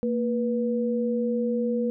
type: tone pair together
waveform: sine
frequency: 230 / 486.9 Hz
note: A#3 / B4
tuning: -23 / -25 cents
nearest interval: octave + minor second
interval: 1298 cents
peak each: -25 / -26 dBFS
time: 0.03-1.9 s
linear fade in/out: 0 ms
effects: none